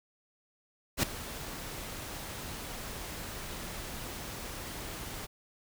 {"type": "noise with ADSR envelope", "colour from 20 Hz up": "pink", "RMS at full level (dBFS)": -25, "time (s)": [0.97, 5.27], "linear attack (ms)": 61, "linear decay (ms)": 4, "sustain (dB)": -16, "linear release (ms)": 22, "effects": []}